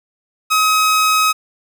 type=tone; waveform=sawtooth; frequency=1270 Hz; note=D#6; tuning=35 cents sharp; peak=-8 dBFS; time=0.5-1.33 s; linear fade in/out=20 ms; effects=none